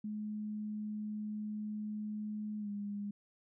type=tone with pitch glide; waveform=sine; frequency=211.8 to 203.9 Hz; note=G#3 to G#3; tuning=+34 to -32 cents; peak=-37 dBFS; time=0.04-3.11 s; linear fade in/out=5 ms; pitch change=-66 cents; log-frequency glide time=2.59-2.69 s; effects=none